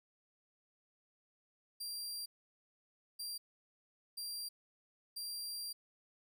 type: tone bursts at uneven times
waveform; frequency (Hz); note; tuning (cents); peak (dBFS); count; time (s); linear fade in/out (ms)
sawtooth; 4741; D8; +16; -38; 4; 1.8-2.26 / 3.19-3.38 / 4.17-4.49 / 5.16-5.73; 10
effects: 13-bit